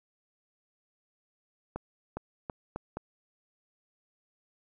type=accelerating click train; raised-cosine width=1 ms; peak=-21 dBFS; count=5; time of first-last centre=1.76-2.97 s; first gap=410 ms; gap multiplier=0.8; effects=none